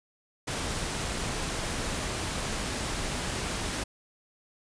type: noise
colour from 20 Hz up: pink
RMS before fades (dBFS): -32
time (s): 0.47-3.84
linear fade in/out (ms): 10
effects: resampled to 22050 Hz